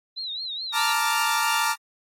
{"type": "tone with vibrato", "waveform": "sine", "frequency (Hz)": 3951, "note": "B7", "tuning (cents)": 0, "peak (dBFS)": -29, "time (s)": [0.16, 0.94], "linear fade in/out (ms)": 20, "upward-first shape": "triangle", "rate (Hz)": 4.7, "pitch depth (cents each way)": 150}
{"type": "chord", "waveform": "sawtooth", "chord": "Bb major seventh", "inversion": "third", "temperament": "equal", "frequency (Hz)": [880, 932.3, 1174.7, 1396.9], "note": ["A5", "Bb5", "D6", "F6"], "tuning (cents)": [0, 0, 0, 0], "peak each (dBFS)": -23, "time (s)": [0.72, 1.76], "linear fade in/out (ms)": 50}
{"effects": ["AAC 48 kbps"]}